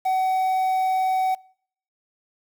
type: tone with quantisation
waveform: triangle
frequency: 753 Hz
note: F#5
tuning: 30 cents sharp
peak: -17 dBFS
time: 0.05-1.35 s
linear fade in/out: 10 ms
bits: 7
effects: noise-tail reverb RT60 0.6 s tail -26 dB re dry